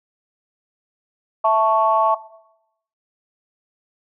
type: chord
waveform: sine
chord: A major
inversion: second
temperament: equal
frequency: 659.3 / 880 / 1108.7 Hz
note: E5 / A5 / C#6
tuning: 0 / 0 / 0 cents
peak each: -17 dBFS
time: 1.44-2.15 s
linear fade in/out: 10 ms
effects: noise-tail reverb RT60 0.8 s tail -18 dB re dry + tanh soft clip ceiling -3 dBFS